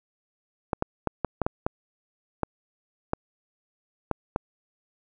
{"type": "clicks", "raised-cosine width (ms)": 1, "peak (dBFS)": -10, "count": 11, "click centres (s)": [0.732, 0.824, 1.073, 1.247, 1.417, 1.465, 1.665, 2.433, 3.134, 4.113, 4.361], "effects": []}